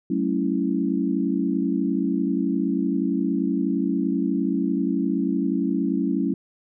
sine chord, F# minor seventh, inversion none, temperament equal with one note detuned, 189.21 / 220 / 277.2 / 329.6 Hz, F#3 / A3 / C#4 / E4, +39 / 0 / 0 / 0 cents, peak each -26 / -27 / -24 / -27 dBFS, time 0.1-6.34 s, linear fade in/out 5 ms, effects none

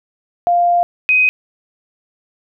sine tone pair in turn, 698.5 / 2511 Hz, F5 / D#7, 0 / +15 cents, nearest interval octave + minor seventh, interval 2215 cents, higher second, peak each -10 / -9 dBFS, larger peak second, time 0.47-0.83 / 1.09-1.29 s, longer first, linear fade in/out 0 ms, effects none

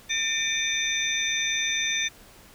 sine tone cluster, 1802 / 2318 / 2465 / 3589 / 5980 Hz, A6 / D7 / D#7 / A7 / F#8, +41 / -23 / -17 / +34 / +17 cents, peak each -31 / -30 / -35 / -28 / -30 dBFS, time 0.09-2.09 s, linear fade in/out 20 ms, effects pink hiss -51 dBFS RMS until 2.54 s

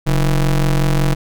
square ring-modulated tone, 82.3 Hz, E2, 2 cents flat, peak -10 dBFS, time 0.06-1.15 s, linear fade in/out 20 ms, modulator 59.6 Hz, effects none

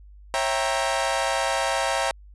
sawtooth chord, C# diminished seventh, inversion none, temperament equal with one note detuned, 544.5 / 659.3 / 784 / 932.3 Hz, C#5 / E5 / G5 / Bb5, -31 / 0 / 0 / 0 cents, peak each -24 dBFS, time 0.34-2.11 s, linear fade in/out 0 ms, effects added 50 Hz sine -44 dBFS peak until 2.34 s + resampled to 24000 Hz

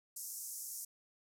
white band-pass noise, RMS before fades -45 dBFS, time 0.16-0.85 s, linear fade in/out 5 ms, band 5600 to 14000 Hz, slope 48 dB/octave, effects none

